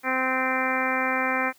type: harmonic tone with a mistuned harmonic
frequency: 259.5 Hz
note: C4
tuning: 14 cents flat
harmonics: 1 / 2 / 3 / 4 / 5 / 6 / 7 / 8 / 9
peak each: -31 / -31 / -31 / -31 / -31 / -31 / -31 / -31 / -31 dBFS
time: 0.03-1.53 s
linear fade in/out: 50 ms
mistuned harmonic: 9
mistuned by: +19 cents
effects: white hiss -58 dBFS RMS until 1.58 s + high-pass 80 Hz 12 dB/octave